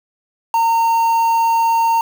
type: tone with quantisation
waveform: triangle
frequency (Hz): 916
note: A#5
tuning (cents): -31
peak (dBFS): -10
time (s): 0.54-2.01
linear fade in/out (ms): 2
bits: 5
effects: none